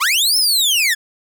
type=linear two-way sweep; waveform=sawtooth; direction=up then down; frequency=932 to 5350 to 1652 Hz; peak=-10 dBFS; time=0-0.95 s; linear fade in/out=20 ms; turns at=0.37 s; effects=none